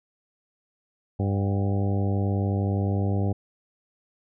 harmonic tone with a mistuned harmonic, 99.3 Hz, G2, 23 cents sharp, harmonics 1 / 2 / 3 / 4 / 5 / 6 / 7 / 8, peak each -23 / -29 / -33 / -35 / -37 / -39 / -40 / -41 dBFS, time 1.19-3.33 s, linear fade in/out 10 ms, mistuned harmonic 7, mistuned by +68 cents, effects none

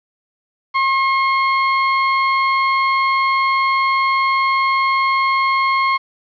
30% pulse tone, 1075 Hz, C6, 47 cents sharp, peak -11 dBFS, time 0.74-5.98 s, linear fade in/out 20 ms, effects resampled to 11025 Hz + 8-bit

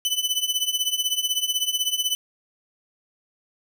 sawtooth tone with tremolo, 3004 Hz, F#7, 26 cents sharp, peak -15 dBFS, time 0.05-2.15 s, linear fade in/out 0 ms, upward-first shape triangle, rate 16 Hz, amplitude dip 90%, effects none

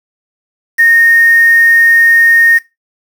sine tone with quantisation, 1845 Hz, A#6, 18 cents flat, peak -4 dBFS, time 0.78-2.59 s, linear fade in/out 20 ms, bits 4, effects noise-tail reverb RT60 0.2 s tail -17 dB re dry

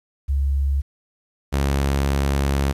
sine / sawtooth tone pair in turn, 69.3 / 69.3 Hz, C#2 / C#2, 0 / 0 cents, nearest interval unison, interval 0 cents, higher neither, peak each -17 / -14 dBFS, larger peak second, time 0.28-0.82 / 1.52-2.73 s, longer second, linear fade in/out 20 ms, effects resampled to 32000 Hz + 9-bit

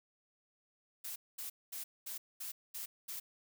blue noise bursts, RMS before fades -43 dBFS, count 7, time 1.04-3.2 s, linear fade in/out 10 ms, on 120 ms, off 220 ms, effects none

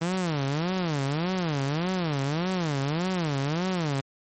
sawtooth tone with vibrato, 160 Hz, D#3, 49 cents sharp, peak -21 dBFS, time 0.01-4.01 s, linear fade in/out 10 ms, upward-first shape sine, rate 1.7 Hz, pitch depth 280 cents each way, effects MP3 32 kbps

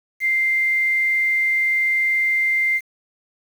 sine tone with quantisation, 2093 Hz, C7, in tune, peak -16 dBFS, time 0.2-2.81 s, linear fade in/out 50 ms, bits 7, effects none

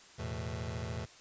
sawtooth chord, E suspended fourth, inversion none, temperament just, 82.41 / 109.88 / 123.61 Hz, E2 / A2 / B2, 0 / -2 / +2 cents, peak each -36 / -36 / -38 dBFS, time 0.18-1.06 s, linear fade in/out 20 ms, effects white hiss -56 dBFS RMS until 1.2 s + resampled to 16000 Hz

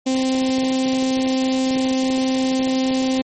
sawtooth tone with notch filter, 261.3 Hz, C4, 2 cents flat, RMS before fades -19 dBFS, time 0.06-3.22 s, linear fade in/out 10 ms, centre 1400 Hz, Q 0.56, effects MP3 32 kbps

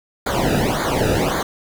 brown noise with flanger, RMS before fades -19 dBFS, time 0.26-1.43 s, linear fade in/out 5 ms, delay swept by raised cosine 0.36 to 0.95 ms, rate 1.8 Hz, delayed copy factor -1, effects none

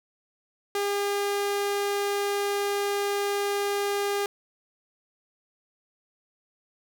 sawtooth tone, 404.1 Hz, G#4, 47 cents flat, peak -21 dBFS, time 0.75-4.26 s, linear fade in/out 2 ms, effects none

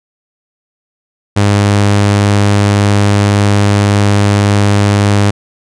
sawtooth tone, 101.8 Hz, G#2, 34 cents flat, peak -3 dBFS, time 1.36-5.31 s, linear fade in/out 10 ms, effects resampled to 22050 Hz

